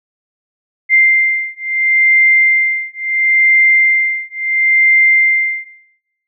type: beating tone pair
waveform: sine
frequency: 2093 / 2093.73 Hz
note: C7 / C7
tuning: 0 / +1 cents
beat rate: 0.73 Hz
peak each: -11 dBFS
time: 0.89-5.68 s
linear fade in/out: 50 ms
effects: noise-tail reverb RT60 0.8 s tail -17 dB re dry